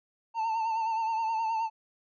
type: tone with vibrato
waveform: triangle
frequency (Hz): 896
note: A5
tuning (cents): +31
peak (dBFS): -25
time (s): 0.34-1.7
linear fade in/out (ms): 50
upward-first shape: sine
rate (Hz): 9.5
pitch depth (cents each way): 46
effects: resampled to 16000 Hz